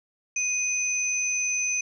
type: tone pair together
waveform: sine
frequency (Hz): 2489 / 6100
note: D#7 / G8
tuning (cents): 0 / -48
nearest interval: octave + major third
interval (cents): 1552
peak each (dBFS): -27 / -26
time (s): 0.36-1.81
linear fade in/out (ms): 5
effects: none